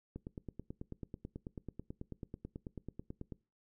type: click train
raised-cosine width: 3 ms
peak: -30 dBFS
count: 30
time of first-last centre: 0.16-3.322 s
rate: 9.17 Hz
effects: noise-tail reverb RT60 0.3 s tail -22 dB re dry